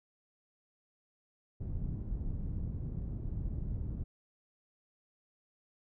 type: low-pass noise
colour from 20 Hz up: pink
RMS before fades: -37 dBFS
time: 1.6-4.04 s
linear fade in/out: 10 ms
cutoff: 150 Hz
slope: 12 dB/octave
effects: none